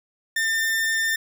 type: tone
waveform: 40% pulse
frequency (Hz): 1798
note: A6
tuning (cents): +37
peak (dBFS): -20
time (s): 0.36-1.16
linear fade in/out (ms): 5
effects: none